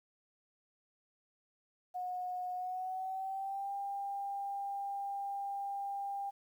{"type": "tone with pitch glide", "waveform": "sine", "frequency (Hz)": [727, 797.4], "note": ["F#5", "G5"], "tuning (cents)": [-31, 29], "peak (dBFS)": -36, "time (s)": [1.94, 6.31], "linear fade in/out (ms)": 20, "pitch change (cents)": 160, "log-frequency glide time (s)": [2.54, 3.73], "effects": ["11-bit"]}